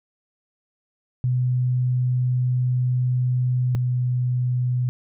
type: tone pair in turn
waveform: sine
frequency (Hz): 125.6 / 124.73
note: B2 / B2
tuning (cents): +30 / +18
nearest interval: unison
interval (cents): 12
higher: first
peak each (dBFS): -18 / -19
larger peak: first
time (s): 1.24-3.75 / 3.75-4.89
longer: first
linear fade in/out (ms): 0
effects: none